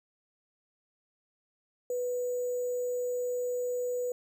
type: tone with sample-and-hold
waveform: sine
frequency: 493.9 Hz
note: B4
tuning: in tune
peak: -29 dBFS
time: 1.9-4.12 s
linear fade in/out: 2 ms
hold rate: 7350 Hz
effects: none